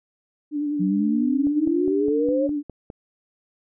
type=tone with vibrato; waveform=sine; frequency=293.7 Hz; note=D4; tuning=in tune; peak=-22 dBFS; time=0.51-2.63 s; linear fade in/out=50 ms; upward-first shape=sine; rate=10 Hz; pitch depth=32 cents each way
type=exponential sweep; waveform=sine; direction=up; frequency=179.7 to 560 Hz; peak=-20 dBFS; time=0.79-2.48 s; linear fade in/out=20 ms
type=click train; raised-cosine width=2 ms; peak=-23 dBFS; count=8; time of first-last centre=1.47-2.901 s; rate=4.89 Hz
effects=none